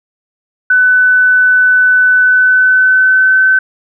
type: tone with pitch glide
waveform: sine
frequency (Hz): 1500 to 1527.1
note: F#6 to G6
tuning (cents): +23 to -46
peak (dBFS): -5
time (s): 0.7-3.59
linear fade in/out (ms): 5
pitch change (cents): +31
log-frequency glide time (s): 2.15-3.45
effects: none